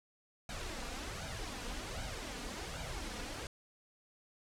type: noise with flanger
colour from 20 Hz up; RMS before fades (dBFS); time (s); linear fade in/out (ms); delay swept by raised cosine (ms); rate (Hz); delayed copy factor
pink; -42; 0.49-3.47; 2; 1.3 to 4.2; 1.3; +0.65
effects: low-pass 8000 Hz 12 dB/octave